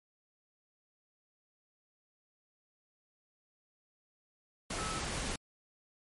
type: tone in noise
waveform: sine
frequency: 1300 Hz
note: E6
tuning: 24 cents flat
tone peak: -40 dBFS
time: 4.78-4.99 s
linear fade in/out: 5 ms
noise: pink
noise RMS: -37 dBFS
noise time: 4.7-5.36 s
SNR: -6 dB
effects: MP3 48 kbps